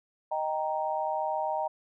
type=chord; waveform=sine; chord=Eb major; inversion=none; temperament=equal; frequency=622.3 / 784 / 932.3 Hz; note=Eb5 / G5 / Bb5; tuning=0 / 0 / 0 cents; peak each=-32 dBFS; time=0.31-1.68 s; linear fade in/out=10 ms; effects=none